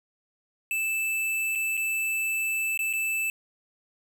square tone with dropouts, 2637 Hz, E7, in tune, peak -26 dBFS, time 0.71-3.3 s, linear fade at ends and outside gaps 1 ms, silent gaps 1.552-1.556 / 1.77-1.775 / 2.775-2.791 / 2.929-2.935 s, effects none

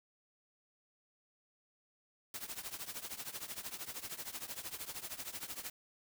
white noise with tremolo, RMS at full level -41 dBFS, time 2.34-5.7 s, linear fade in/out 2 ms, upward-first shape triangle, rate 13 Hz, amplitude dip 90%, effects none

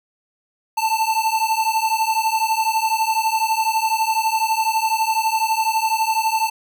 square beating tone pair, 880 / 892 Hz, A5 / A5, 0 / +23 cents, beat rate 12 Hz, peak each -21 dBFS, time 0.77-6.5 s, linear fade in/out 10 ms, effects 8-bit

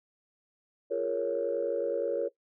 sine chord, Bb minor seventh, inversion second, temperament equal, 349.2 / 415.3 / 466.2 / 554.4 Hz, F4 / Ab4 / Bb4 / Db5, 0 / 0 / 0 / 0 cents, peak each -36 / -36 / -30 / -30 dBFS, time 0.9-2.29 s, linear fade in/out 20 ms, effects noise-tail reverb RT60 0.1 s tail -18 dB re dry + tanh soft clip ceiling -19 dBFS

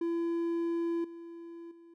triangle tone with level steps, 337.2 Hz, E4, 39 cents sharp, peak -27 / -41 / -50 dBFS, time 0.01-1.94 s, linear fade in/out 5 ms, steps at 1.04 / 1.71 s, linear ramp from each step 5 ms, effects none

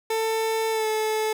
30% pulse tone with pitch glide, 445.2 to 434.5 Hz, A4 to A4, +20 to -22 cents, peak -20 dBFS, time 0.1-1.33 s, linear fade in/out 5 ms, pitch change -42 cents, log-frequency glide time 0.71-0.87 s, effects none

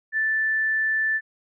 sine tone, 1760 Hz, A6, in tune, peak -20 dBFS, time 0.12-1.21 s, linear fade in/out 50 ms, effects none

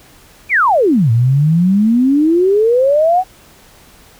sine exponential two-way sweep, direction down then up, 2499 to 111.2 to 763 Hz, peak -8 dBFS, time 0.49-3.24 s, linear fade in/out 50 ms, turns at 1.11 s, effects pink hiss -44 dBFS RMS until 4.19 s

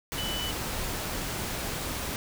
sine tone in noise, 2984 Hz, F#7, 14 cents sharp, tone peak -33 dBFS, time 0.18-0.51 s, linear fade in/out 0 ms, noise pink, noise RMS -33 dBFS, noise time 0.12-2.16 s, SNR -3 dB, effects none

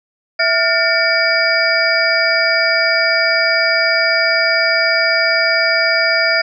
sine tone cluster, 658 / 1415 / 1797 / 2277 / 4848 Hz, E5 / F6 / A6 / C#7 / D#8, -3 / +22 / +36 / +46 / -46 cents, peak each -18 dBFS, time 0.39-6.42 s, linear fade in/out 10 ms, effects none

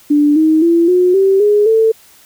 sine tone with pitch steps, 293.7 / 314.8 / 337.4 / 361.6 / 387.5 / 415.4 / 445.2 Hz, D4 / D#4 / E4 / F#4 / G4 / G#4 / A4, 0 / +20 / +40 / -40 / -20 / 0 / +20 cents, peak -7 dBFS, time 0.1-1.92 s, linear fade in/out 10 ms, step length 260 ms, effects white hiss -45 dBFS RMS until 2.25 s

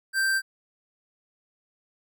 sine tone with hard clipping, 1568 Hz, G6, in tune, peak -23 dBFS, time 0.13-0.42 s, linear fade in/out 50 ms, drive 18 dB, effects none

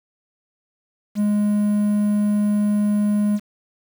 triangle tone with quantisation, 207.6 Hz, G#3, in tune, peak -14 dBFS, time 1.15-3.4 s, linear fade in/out 50 ms, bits 7, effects none

